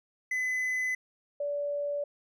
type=tone pair in turn; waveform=triangle / sine; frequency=2016 / 577.3 Hz; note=B6 / D5; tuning=+35 / -30 cents; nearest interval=octave + minor seventh; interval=2165 cents; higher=first; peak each=-26 / -29 dBFS; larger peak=first; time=0.31-0.95 / 1.4-2.04 s; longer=neither; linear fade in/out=5 ms; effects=none